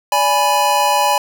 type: chord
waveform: square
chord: G# diminished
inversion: second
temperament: equal with one note detuned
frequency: 579.2 / 830.6 / 987.8 Hz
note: D5 / G#5 / B5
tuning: -24 / 0 / 0 cents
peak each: -21 / -16 / -17 dBFS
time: 0.12-1.18 s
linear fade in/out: 2 ms
effects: none